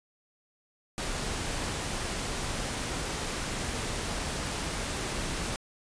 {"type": "noise", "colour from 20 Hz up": "pink", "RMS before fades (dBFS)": -33, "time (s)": [0.98, 5.56], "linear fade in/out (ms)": 0, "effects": ["resampled to 22050 Hz"]}